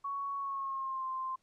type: tone with pitch glide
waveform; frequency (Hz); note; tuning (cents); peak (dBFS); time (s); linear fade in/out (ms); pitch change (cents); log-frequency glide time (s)
sine; 1115 to 1046.4; C#6 to C6; +10 to 0; -34; 0.04-1.36; 10; -110; 0.37-1.08
effects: pink hiss -75 dBFS RMS until 1.42 s + low-pass 9000 Hz 12 dB/octave